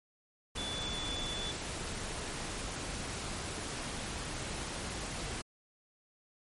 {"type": "tone in noise", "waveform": "sine", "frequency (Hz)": 3467, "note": "A7", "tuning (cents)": -26, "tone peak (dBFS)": -38, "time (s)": [0.57, 1.52], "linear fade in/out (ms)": 10, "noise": "pink", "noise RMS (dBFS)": -39, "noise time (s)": [0.55, 5.42], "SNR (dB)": -2, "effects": ["MP3 48 kbps"]}